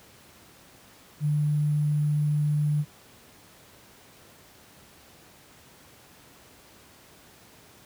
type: tone with sample-and-hold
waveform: sine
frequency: 148.8 Hz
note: D3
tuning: 23 cents sharp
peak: -21 dBFS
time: 1.2-2.85 s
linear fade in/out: 50 ms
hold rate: 11025 Hz
effects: pink hiss -53 dBFS RMS until 7.85 s + high-pass 80 Hz 12 dB/octave